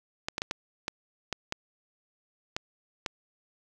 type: clicks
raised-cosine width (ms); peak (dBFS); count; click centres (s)
0.2; -13; 9; 0.285 / 0.381 / 0.419 / 0.511 / 0.881 / 1.327 / 1.524 / 2.565 / 3.062
effects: none